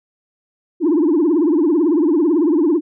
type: tone with vibrato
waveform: sine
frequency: 320 Hz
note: D#4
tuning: 49 cents sharp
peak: -10 dBFS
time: 0.8-2.81 s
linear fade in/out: 50 ms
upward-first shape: triangle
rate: 18 Hz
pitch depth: 240 cents each way
effects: tanh soft clip ceiling -9 dBFS